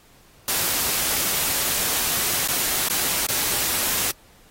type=noise with dropouts; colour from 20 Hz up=white; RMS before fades=-23 dBFS; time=0.48-4.11 s; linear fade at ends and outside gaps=1 ms; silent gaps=2.476-2.485 / 2.885-2.899 / 3.267-3.287 s; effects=pink hiss -54 dBFS RMS until 4.5 s + AAC 48 kbps

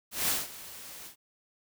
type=noise with ADSR envelope; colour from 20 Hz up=white; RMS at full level=-27 dBFS; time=0.11-1.16 s; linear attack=170 ms; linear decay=190 ms; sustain=-18 dB; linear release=96 ms; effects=none

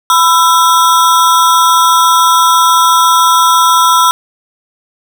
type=ring-modulated tone; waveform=square; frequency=1168 Hz; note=D6; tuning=10 cents flat; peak=-3 dBFS; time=0.1-4.11 s; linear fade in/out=0 ms; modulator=169 Hz; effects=none

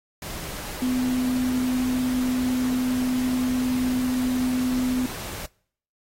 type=tone in noise; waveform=sine; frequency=252.8 Hz; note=B3; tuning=41 cents sharp; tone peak=-21 dBFS; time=0.82-5.06 s; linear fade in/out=2 ms; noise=pink; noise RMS=-35 dBFS; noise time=0.22-5.46 s; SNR=+11 dB; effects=noise-tail reverb RT60 0.6 s tail -25 dB re dry + AAC 48 kbps

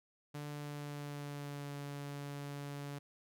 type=tone with pitch glide; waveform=sawtooth; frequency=146.83 to 142.81 Hz; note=D3 to D3; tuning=0 to -48 cents; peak=-38 dBFS; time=0.34-2.99 s; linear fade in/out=10 ms; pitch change=-48 cents; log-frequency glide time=0.5-1.73 s; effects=none

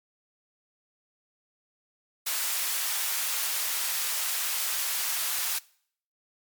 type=high-pass noise; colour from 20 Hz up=white; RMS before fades=-29 dBFS; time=2.26-5.59 s; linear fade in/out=10 ms; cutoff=910 Hz; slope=12 dB/octave; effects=noise-tail reverb RT60 0.6 s tail -23 dB re dry + MP3 96 kbps

